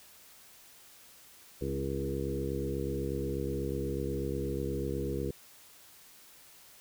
harmonic tone with a mistuned harmonic, 68.2 Hz, C#2, 28 cents flat, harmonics 1 / 2 / 3 / 4 / 5 / 6 / 7, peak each -38 / -38 / -41 / -41 / -39 / -38 / -39 dBFS, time 1.61-5.31 s, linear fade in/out 5 ms, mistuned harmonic 5, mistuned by -17 cents, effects white hiss -56 dBFS RMS until 6.8 s

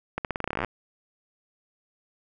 accelerating click train, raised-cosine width 0.5 ms, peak -13 dBFS, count 17, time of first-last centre 0.18-0.647 s, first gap 68 ms, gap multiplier 0.87, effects none

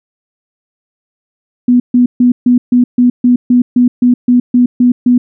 sine tone bursts, 245.8 Hz, B3, 8 cents flat, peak -4 dBFS, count 14, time 1.68-5.18 s, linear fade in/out 5 ms, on 120 ms, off 140 ms, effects none

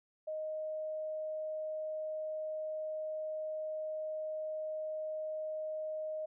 sine tone, 622.3 Hz, D#5, in tune, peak -36 dBFS, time 0.27-6.26 s, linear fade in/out 10 ms, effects none

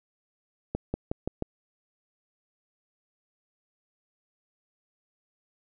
accelerating click train, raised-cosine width 2 ms, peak -15 dBFS, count 5, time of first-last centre 0.75-1.424 s, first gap 190 ms, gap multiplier 0.92, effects none

